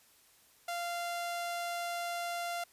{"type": "tone", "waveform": "sawtooth", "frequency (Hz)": 693, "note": "F5", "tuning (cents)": -14, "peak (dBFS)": -31, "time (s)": [0.68, 2.64], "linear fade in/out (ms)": 5, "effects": ["white hiss -64 dBFS RMS until 2.72 s", "resampled to 32000 Hz"]}